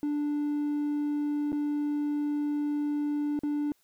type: tone with dropouts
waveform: triangle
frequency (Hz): 293.7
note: D4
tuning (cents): 0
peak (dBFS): -24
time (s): 0.03-3.72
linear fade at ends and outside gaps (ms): 1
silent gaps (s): 1.52-1.528 / 3.391-3.434
effects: tanh soft clip ceiling -20 dBFS + white hiss -69 dBFS RMS until 3.83 s